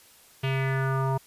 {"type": "tone with low-pass filter sweep", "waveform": "square", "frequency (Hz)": 133.9, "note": "C3", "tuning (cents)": 40, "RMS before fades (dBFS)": -26, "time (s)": [0.43, 1.18], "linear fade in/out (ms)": 10, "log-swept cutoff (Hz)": [2900, 900], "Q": 3.8, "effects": ["white hiss -55 dBFS RMS until 1.26 s", "resampled to 32000 Hz"]}